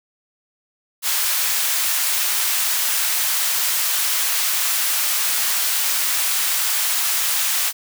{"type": "high-pass noise", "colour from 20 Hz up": "white", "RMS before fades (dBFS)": -20, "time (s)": [1.02, 7.73], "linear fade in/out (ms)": 50, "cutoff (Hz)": 990, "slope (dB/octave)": 12, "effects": []}